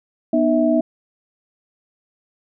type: tone cluster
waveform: sine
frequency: 245.7 / 305.8 / 650 Hz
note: B3 / D#4 / E5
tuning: -9 / -30 / -24 cents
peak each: -18 dBFS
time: 0.33-0.81 s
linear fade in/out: 5 ms
effects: none